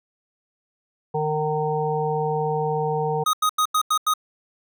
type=harmonic tone; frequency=153.2 Hz; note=D#3; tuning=27 cents flat; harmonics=1 / 3 / 5 / 6; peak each=-27 / -24 / -27 / -29 dBFS; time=1.14-3.24 s; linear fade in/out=10 ms
type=tone bursts; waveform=square; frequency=1250 Hz; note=D#6; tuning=8 cents sharp; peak=-18 dBFS; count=6; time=3.26-4.138 s; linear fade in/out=5 ms; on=73 ms; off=88 ms
effects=none